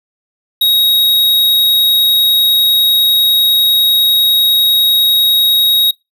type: tone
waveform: square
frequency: 3786 Hz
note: A#7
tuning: 26 cents sharp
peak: -9 dBFS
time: 0.61-5.91 s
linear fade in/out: 5 ms
effects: noise-tail reverb RT60 0.2 s tail -22 dB re dry